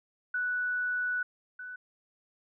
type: tone pair in turn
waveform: sine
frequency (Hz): 1480 / 1491.2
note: F#6 / F#6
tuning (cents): 0 / +13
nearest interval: unison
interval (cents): 13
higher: second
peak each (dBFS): -28 / -39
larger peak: first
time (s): 0.34-1.23 / 1.59-1.76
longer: first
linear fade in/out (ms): 5
effects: none